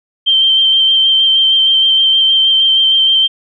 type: tone with vibrato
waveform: sine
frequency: 3136 Hz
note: G7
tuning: in tune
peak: -7 dBFS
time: 0.26-3.28 s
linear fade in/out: 20 ms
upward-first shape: square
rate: 6.4 Hz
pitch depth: 12 cents each way
effects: none